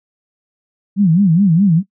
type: tone with vibrato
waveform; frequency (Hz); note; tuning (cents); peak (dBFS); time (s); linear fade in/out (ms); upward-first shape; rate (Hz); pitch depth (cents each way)
sine; 180.7; F#3; -41; -8; 0.96-1.83; 50; sine; 4.8; 230
effects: noise-tail reverb RT60 0.1 s tail -20 dB re dry